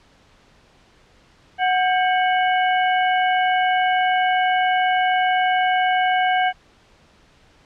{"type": "harmonic tone with a mistuned harmonic", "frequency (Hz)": 738, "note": "F#5", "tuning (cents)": -5, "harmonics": [1, 2, 3, 4], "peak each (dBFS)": [-17, -23, -27, -29], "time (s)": [1.58, 6.53], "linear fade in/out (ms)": 50, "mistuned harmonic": 2, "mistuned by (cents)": 130, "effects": ["pink hiss -54 dBFS RMS until 7.65 s", "low-pass 5000 Hz 12 dB/octave"]}